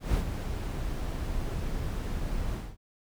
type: noise with ADSR envelope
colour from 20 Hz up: brown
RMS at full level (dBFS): -25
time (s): 0-2.77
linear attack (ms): 140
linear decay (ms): 97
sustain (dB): -7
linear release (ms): 230
effects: none